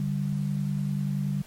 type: tone pair together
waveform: sine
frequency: 145.1 / 195.48 Hz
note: D3 / G3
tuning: -21 / -5 cents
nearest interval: perfect fourth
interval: 516 cents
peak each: -27 / -29 dBFS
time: 0-1.42 s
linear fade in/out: 2 ms
effects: pink hiss -51 dBFS RMS until 1.46 s + MP3 64 kbps